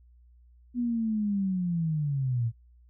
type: linear sweep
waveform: sine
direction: down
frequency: 246.9 to 111.1 Hz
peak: -25 dBFS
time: 0.74-2.52 s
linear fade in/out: 50 ms
effects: noise-tail reverb RT60 0.1 s tail -19 dB re dry + added 60 Hz sine -54 dBFS peak until 2.89 s